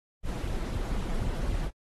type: noise with flanger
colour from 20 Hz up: brown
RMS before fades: -30 dBFS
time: 0.23-1.71 s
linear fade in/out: 50 ms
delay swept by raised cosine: 0.25 to 6.15 ms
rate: 3.9 Hz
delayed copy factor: +0.9
effects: AAC 32 kbps